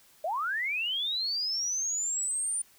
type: linear sweep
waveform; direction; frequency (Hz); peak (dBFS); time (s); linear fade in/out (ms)
sine; up; 587.3 to 9280; -28; 0.24-2.62; 5
effects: white hiss -60 dBFS RMS until 2.78 s